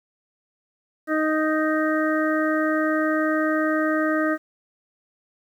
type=harmonic tone; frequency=311.2 Hz; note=D#4; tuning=in tune; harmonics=1 / 2 / 4 / 5 / 6; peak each=-22 / -25 / -28 / -29 / -30 dBFS; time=1.07-4.38 s; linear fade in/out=50 ms; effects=9-bit